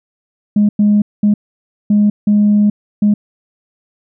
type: tone bursts at uneven times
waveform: sine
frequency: 207.7 Hz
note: G#3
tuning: in tune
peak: -6 dBFS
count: 6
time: 0.56-0.69 / 0.79-1.02 / 1.23-1.34 / 1.9-2.1 / 2.27-2.7 / 3.02-3.14 s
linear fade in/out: 5 ms
effects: tanh soft clip ceiling -4 dBFS